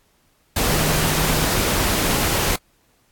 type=tone in noise; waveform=sine; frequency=155.56 Hz; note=D#3; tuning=in tune; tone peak=-25 dBFS; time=0.69-1.45 s; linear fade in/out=5 ms; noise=pink; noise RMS=-20 dBFS; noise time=0.56-2.56 s; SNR=-8 dB; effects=pink hiss -61 dBFS RMS until 3.11 s + AAC 64 kbps